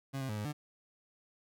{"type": "tone with pitch steps", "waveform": "30% pulse", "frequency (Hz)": [136, 133.1, 106.3, 104.8, 148.7], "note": ["C#3", "C3", "G#2", "G#2", "D3"], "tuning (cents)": [-33, 30, 41, 16, 22], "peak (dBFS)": -33, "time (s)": [0.13, 0.53], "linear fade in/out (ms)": 20, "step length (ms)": 80, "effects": []}